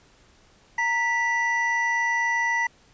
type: tone pair together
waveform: triangle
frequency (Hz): 926.9 / 1964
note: A#5 / B6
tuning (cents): -10 / -10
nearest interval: octave + minor second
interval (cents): 1300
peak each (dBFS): -24 / -21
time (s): 0.78-2.67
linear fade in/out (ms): 5
effects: pink hiss -57 dBFS RMS until 2.93 s + resampled to 16000 Hz